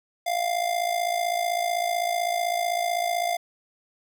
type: tone with amplitude modulation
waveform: square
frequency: 698.5 Hz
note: F5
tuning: in tune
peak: -21 dBFS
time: 0.26-3.37 s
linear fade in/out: 10 ms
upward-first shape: sine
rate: 55.8 Hz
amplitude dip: 70%
effects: none